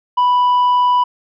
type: tone with tanh clipping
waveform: sine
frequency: 987.8 Hz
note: B5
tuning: in tune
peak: -11 dBFS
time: 0.17-1.04 s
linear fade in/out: 10 ms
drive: 3 dB
effects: none